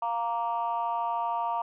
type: chord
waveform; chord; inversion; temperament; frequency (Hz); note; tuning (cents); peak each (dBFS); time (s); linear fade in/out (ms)
sine; Bb major; second; just; 699.2 / 932.3 / 1165.4; F5 / Bb5 / D6; +2 / 0 / -14; -31 / -28 / -34; 0.02-1.62; 5
effects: tanh soft clip ceiling -19 dBFS